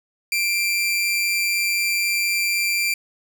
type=tone with amplitude modulation; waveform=sawtooth; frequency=2362 Hz; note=D7; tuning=9 cents sharp; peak=-14 dBFS; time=0.32-2.94 s; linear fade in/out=2 ms; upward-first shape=sine; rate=189 Hz; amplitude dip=40%; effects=none